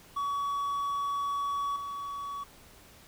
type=tone with level steps; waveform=triangle; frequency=1130 Hz; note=C#6; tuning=33 cents sharp; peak=-27 / -33 dBFS; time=0.16-2.44 s; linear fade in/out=10 ms; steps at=1.76 s; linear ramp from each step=2 ms; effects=pink hiss -55 dBFS RMS until 3.07 s